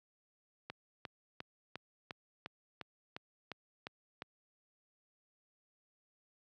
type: click train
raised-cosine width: 0.3 ms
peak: -26 dBFS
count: 11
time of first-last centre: 0.7-4.221 s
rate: 2.84 Hz
effects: high-pass 100 Hz 12 dB/octave